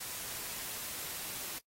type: noise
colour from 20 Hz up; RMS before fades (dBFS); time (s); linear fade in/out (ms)
white; -41; 0-1.59; 10
effects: noise-tail reverb RT60 0.1 s tail -20 dB re dry + AAC 48 kbps